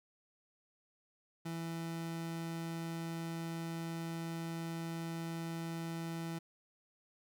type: tone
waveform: 30% pulse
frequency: 165.7 Hz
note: E3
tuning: 9 cents sharp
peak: -36 dBFS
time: 1.45-6.39 s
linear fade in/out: 10 ms
effects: none